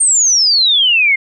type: exponential sweep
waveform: sine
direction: down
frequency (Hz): 8860 to 2093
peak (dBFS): -8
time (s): 0-1.16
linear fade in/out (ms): 10
effects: none